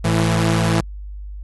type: tone pair together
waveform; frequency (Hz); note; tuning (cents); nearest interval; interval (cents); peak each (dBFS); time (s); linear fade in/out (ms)
sawtooth; 109.88 / 166.5; A2 / E3; -2 / +18; perfect fifth; 720; -14; 0.04-0.81; 10
effects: added 50 Hz sine -29 dBFS peak until 1.43 s + AAC 32 kbps